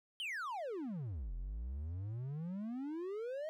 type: exponential two-way sweep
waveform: triangle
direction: down then up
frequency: 3200 to 40.88 to 642 Hz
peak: -37 dBFS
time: 0.2-3.49 s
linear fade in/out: 0 ms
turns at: 1.34 s
effects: none